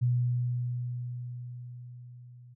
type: tone with level ramp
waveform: sine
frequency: 122.6 Hz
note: B2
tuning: 12 cents flat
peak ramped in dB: -22 to -49 dBFS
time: 0.01-2.55 s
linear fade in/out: 20 ms
effects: none